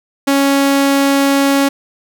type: tone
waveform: sawtooth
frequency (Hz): 277.2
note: C#4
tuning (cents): 0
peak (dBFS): -6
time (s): 0.27-1.69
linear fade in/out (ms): 10
effects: none